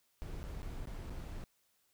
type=noise with dropouts; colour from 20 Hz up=brown; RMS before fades=-43 dBFS; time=0.22-1.44 s; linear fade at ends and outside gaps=0 ms; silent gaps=0.43-0.44 / 0.62-0.63 / 0.856-0.872 / 1.096-1.104 s; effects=white hiss -75 dBFS RMS until 1.93 s